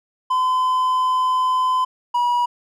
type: tone pair in turn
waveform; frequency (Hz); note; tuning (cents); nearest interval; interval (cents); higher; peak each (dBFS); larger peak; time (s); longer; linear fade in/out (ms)
triangle; 1020 / 968.3; C6 / B5; -44 / -34; minor second; 90; first; -14 / -14; neither; 0.3-1.85 / 2.14-2.46; first; 10
effects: none